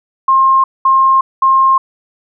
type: tone bursts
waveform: sine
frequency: 1065 Hz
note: C6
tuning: 30 cents sharp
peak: -6 dBFS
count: 3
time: 0.28-1.78 s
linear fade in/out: 5 ms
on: 360 ms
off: 210 ms
effects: none